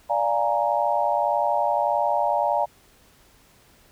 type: chord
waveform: sine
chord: Bb dominant seventh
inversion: first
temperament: equal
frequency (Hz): 587.3 / 698.5 / 830.6 / 932.3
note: D5 / F5 / Ab5 / Bb5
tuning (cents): 0 / 0 / 0 / 0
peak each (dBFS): -25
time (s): 0.09-2.66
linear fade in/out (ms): 20
effects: pink hiss -56 dBFS RMS until 3.91 s